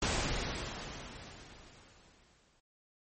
pink noise with exponential decay, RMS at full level -30 dBFS, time 0.02-2.6 s, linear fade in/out 5 ms, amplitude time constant 560 ms, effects MP3 32 kbps

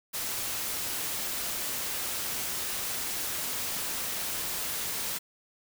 white noise, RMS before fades -33 dBFS, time 0.13-5.19 s, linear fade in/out 20 ms, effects none

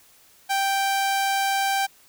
sawtooth tone, 784 Hz, G5, in tune, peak -17 dBFS, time 0.49-1.87 s, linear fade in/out 20 ms, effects white hiss -55 dBFS RMS until 2.08 s

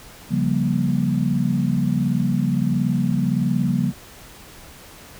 sine chord, G half-diminished seventh, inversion second, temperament equal with one note detuned, 138.59 / 174.61 / 196 / 236.3 Hz, Db3 / F3 / G3 / Bb3, 0 / 0 / 0 / +24 cents, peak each -23 dBFS, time 0.29-3.93 s, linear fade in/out 50 ms, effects pink hiss -43 dBFS RMS until 5.19 s

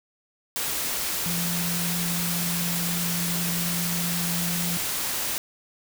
sine tone in noise, 172.6 Hz, F3, 20 cents flat, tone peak -28 dBFS, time 1.26-4.77 s, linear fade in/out 0 ms, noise white, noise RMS -28 dBFS, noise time 0.56-5.38 s, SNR -3 dB, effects none

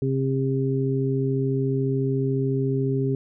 harmonic tone, 134 Hz, C3, 42 cents sharp, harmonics 1 / 2 / 3, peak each -23 / -27 / -26 dBFS, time 0.02-3.15 s, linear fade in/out 2 ms, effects none

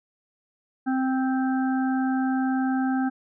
harmonic tone, 261.6 Hz, C4, in tune, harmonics 1 / 3 / 5 / 6, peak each -22 / -30 / -39 / -35 dBFS, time 0.86-3.1 s, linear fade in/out 20 ms, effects none

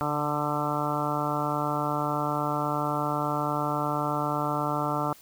harmonic tone with a mistuned harmonic, 148.2 Hz, D3, 16 cents sharp, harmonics 1 / 2 / 3 / 4 / 5 / 6 / 7 / 8 / 9, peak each -33 / -33 / -38 / -34 / -34 / -33 / -36 / -33 / -34 dBFS, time 0.01-5.13 s, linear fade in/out 0 ms, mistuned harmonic 1, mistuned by -30 cents, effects white hiss -53 dBFS RMS until 5.21 s

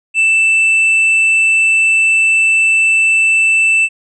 triangle tone with tanh clipping, 2652 Hz, E7, 10 cents sharp, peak -9 dBFS, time 0.14-3.89 s, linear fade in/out 50 ms, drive 8 dB, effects resampled to 24000 Hz

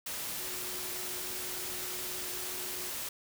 sine tone in noise, 365 Hz, F#4, 24 cents flat, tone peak -48 dBFS, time 0.39-2.9 s, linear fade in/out 5 ms, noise white, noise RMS -38 dBFS, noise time 0.06-3.09 s, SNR -13 dB, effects none

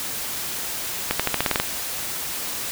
accelerating click train, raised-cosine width 0.3 ms, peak -3 dBFS, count 9, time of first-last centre 1.11-1.6 s, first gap 86 ms, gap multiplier 0.9, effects white hiss -29 dBFS RMS until 2.71 s

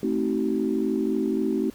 sine chord, A diminished seventh, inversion none, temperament just, 220 / 264 / 316.8 / 380.2 Hz, A3 / C4 / Eb4 / Gb4, 0 / +16 / +31 / +47 cents, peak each -27 dBFS, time 0.03-1.7 s, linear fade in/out 2 ms, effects tanh soft clip ceiling -12 dBFS + pink hiss -51 dBFS RMS until 1.74 s

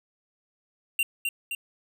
square tone with echo, 2768 Hz, F7, 16 cents flat, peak -22 dBFS, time 0.99-1.03 s, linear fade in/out 2 ms, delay 260 ms, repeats 2, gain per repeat -4 dB, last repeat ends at 1.55 s, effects none

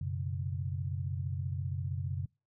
sine chord, F# suspended fourth, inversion none, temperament equal, 92.5 / 123.47 / 138.59 Hz, F#2 / B2 / C#3, 0 / 0 / 0 cents, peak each -35 / -40 / -37 dBFS, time 0.01-2.26 s, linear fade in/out 5 ms, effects noise-tail reverb RT60 0.3 s tail -26 dB re dry

